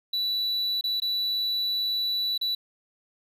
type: tone with dropouts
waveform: triangle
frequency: 3951 Hz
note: B7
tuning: in tune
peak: -23 dBFS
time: 0.13-2.55 s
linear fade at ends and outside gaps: 5 ms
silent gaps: 0.811-0.839 / 1.001-1.019 / 2.378-2.412 s
effects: none